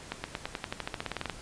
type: accelerating click train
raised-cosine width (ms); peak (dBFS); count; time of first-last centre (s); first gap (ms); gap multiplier
0.3; -16; 17; 0.12-1.297; 120; 0.93
effects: pink hiss -47 dBFS RMS until 1.41 s + resampled to 22050 Hz